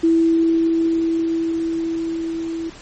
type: tone with level ramp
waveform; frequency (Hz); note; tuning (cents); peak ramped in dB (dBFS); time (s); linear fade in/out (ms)
sine; 329.3; E4; -2; -11 to -23; 0.03-2.7; 10
effects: pink hiss -41 dBFS RMS until 2.81 s + MP3 32 kbps